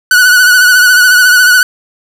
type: tone with vibrato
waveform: 45% pulse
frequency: 1480 Hz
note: F#6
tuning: in tune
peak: -3 dBFS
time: 0.11-1.63 s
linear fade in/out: 2 ms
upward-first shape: triangle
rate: 14 Hz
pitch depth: 52 cents each way
effects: none